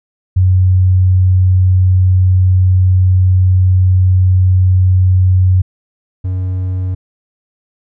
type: tone pair in turn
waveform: sine / triangle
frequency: 92.5 / 92.5 Hz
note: F#2 / F#2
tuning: 0 / 0 cents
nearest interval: unison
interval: 0 cents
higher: neither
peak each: -6 / -12 dBFS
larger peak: first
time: 0.36-5.62 / 6.24-6.95 s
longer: first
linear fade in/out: 10 ms
effects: none